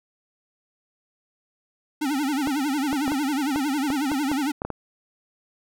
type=tone with vibrato; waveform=square; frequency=282.1 Hz; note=C#4; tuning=30 cents sharp; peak=-23 dBFS; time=2.01-4.52 s; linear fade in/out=10 ms; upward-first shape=sine; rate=11 Hz; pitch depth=150 cents each way
type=clicks; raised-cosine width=1 ms; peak=-15 dBFS; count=11; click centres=2.473 / 2.929 / 3.079 / 3.119 / 3.56 / 3.903 / 4.117 / 4.316 / 4.619 / 4.65 / 4.703 s
effects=none